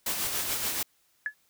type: noise with tremolo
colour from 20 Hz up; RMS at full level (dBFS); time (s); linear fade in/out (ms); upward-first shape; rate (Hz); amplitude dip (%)
white; -29; 0.06-0.83; 5; sine; 7; 40
type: tone with exponential decay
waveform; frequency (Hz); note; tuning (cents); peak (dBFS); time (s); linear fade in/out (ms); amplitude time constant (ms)
sine; 1708; G#6; +48; -23; 1.26-1.34; 1; 17
effects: white hiss -68 dBFS RMS until 1.49 s